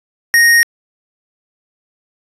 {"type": "tone", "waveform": "square", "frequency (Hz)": 1864.7, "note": "A#6", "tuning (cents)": 0, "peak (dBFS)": -7, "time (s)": [0.34, 0.63], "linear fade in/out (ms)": 0, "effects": ["resampled to 32000 Hz"]}